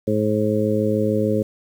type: harmonic tone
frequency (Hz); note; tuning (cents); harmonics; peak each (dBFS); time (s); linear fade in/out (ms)
106.7; G#2; +47; 1 / 2 / 3 / 4 / 5; -25 / -22 / -25 / -23 / -23; 0.07-1.43; 10
effects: 8-bit